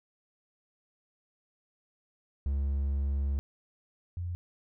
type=tone pair in turn; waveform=triangle / sine; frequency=69.6 / 87.78 Hz; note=C#2 / F2; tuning=+8 / +9 cents; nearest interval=major third; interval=401 cents; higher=second; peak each=-25 / -32 dBFS; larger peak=first; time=2.46-3.39 / 4.17-4.35 s; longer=first; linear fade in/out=0 ms; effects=none